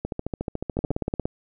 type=two click trains; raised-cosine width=2 ms; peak=-14 / -11 dBFS; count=13 / 9; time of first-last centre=0.05-0.913 / 0.79-1.255 s; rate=13.9 / 17.2 Hz; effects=none